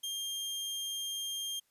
sawtooth tone, 3202 Hz, G7, 36 cents sharp, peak -32 dBFS, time 0.03-1.6 s, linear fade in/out 10 ms, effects white hiss -74 dBFS RMS until 1.7 s + resampled to 32000 Hz

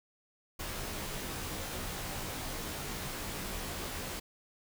pink noise with comb filter, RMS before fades -39 dBFS, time 0.59-4.2 s, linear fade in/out 10 ms, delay 18 ms, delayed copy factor -0.85, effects none

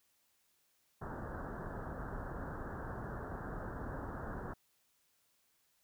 pink low-pass noise, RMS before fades -43 dBFS, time 1.01-4.54 s, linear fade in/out 10 ms, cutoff 1700 Hz, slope 96 dB/octave, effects white hiss -75 dBFS RMS until 5.83 s

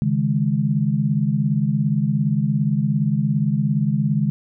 sine chord, C# suspended second, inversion none, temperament just, 138.59 / 155.92 / 207.9 Hz, C#3 / D#3 / G#3, 0 / +4 / +2 cents, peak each -21 dBFS, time 0.02-4.3 s, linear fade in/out 0 ms, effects none

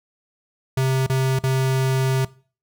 square tone with dropouts, 132 Hz, C3, 16 cents sharp, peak -18 dBFS, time 0.77-2.25 s, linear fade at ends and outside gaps 5 ms, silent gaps 1.065-1.097 / 1.39-1.436 s, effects noise-tail reverb RT60 0.4 s tail -20 dB re dry

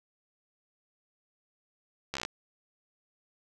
slowing click train, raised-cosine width 0.2 ms, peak -16 dBFS, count 8, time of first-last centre 2.14-2.251 s, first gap 14 ms, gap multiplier 1.04, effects none

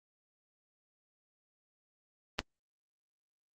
clicks, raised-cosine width 0.2 ms, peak -27 / -11 dBFS, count 2, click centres 2.386 / 2.391 s, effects Opus 24 kbps

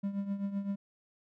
triangle tone with tremolo, 199 Hz, G3, 26 cents sharp, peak -27 dBFS, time 0.03-0.76 s, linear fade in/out 10 ms, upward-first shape triangle, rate 7.8 Hz, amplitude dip 75%, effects none

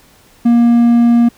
triangle tone, 236.2 Hz, A#3, 23 cents sharp, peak -4 dBFS, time 0.45-1.29 s, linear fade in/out 10 ms, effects pink hiss -47 dBFS RMS until 1.37 s

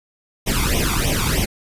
pink noise with flanger, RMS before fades -19 dBFS, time 0.46-1.46 s, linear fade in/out 20 ms, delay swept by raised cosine 0.33 to 0.88 ms, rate 3.2 Hz, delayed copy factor +0.85, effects resampled to 32000 Hz

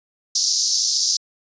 pink band-pass noise, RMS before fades -20 dBFS, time 0.35-1.17 s, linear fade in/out 5 ms, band 4700 to 6300 Hz, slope 48 dB/octave, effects resampled to 16000 Hz

